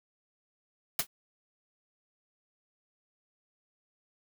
white noise with exponential decay, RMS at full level -22 dBFS, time 0.99-1.07 s, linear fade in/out 5 ms, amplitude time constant 16 ms, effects none

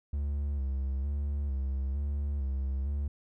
triangle tone with vibrato, 69.3 Hz, C#2, in tune, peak -27 dBFS, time 0.13-3.08 s, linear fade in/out 5 ms, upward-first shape square, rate 1.1 Hz, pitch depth 54 cents each way, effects none

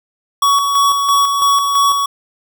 square tone with tremolo, 1124 Hz, C#6, 24 cents sharp, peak -10 dBFS, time 0.42-2.06 s, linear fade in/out 5 ms, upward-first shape square, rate 3 Hz, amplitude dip 40%, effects none

